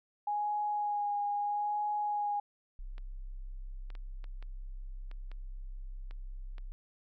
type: tone with vibrato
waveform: sine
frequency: 827 Hz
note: G#5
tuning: 8 cents flat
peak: -30 dBFS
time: 0.27-2.4 s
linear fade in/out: 5 ms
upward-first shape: sine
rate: 0.77 Hz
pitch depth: 17 cents each way
type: tone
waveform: sine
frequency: 32.64 Hz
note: C1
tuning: 3 cents flat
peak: -39 dBFS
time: 2.79-6.72 s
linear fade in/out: 0 ms
type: clicks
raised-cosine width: 0.3 ms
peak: -36 dBFS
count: 9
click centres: 2.981 / 3.903 / 3.952 / 4.242 / 4.426 / 5.114 / 5.316 / 6.11 / 6.582 s
effects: none